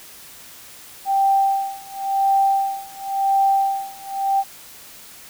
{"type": "tone with tremolo", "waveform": "sine", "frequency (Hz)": 784, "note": "G5", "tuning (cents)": 0, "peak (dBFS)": -13, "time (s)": [1.05, 4.44], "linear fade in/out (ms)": 50, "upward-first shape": "sine", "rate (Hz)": 0.94, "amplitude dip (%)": 95, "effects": ["white hiss -42 dBFS RMS until 5.29 s"]}